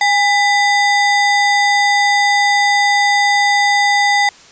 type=ring-modulated tone; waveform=square; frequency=1405 Hz; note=F6; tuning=10 cents sharp; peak=-8 dBFS; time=0.01-4.29 s; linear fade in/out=2 ms; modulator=588 Hz; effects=white hiss -42 dBFS RMS until 4.51 s + resampled to 16000 Hz